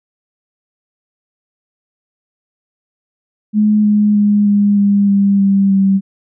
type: tone with pitch steps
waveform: sine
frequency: 211.5 / 208.9 / 206.4 / 203.9 / 201.5 / 199.05 / 196.65 / 194.28 Hz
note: G#3 / G#3 / G#3 / G#3 / G3 / G3 / G3 / G3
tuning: +32 / +10 / -10 / -32 / +48 / +27 / +6 / -15 cents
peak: -8 dBFS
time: 3.53-6.01 s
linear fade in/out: 50 ms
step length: 310 ms
effects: none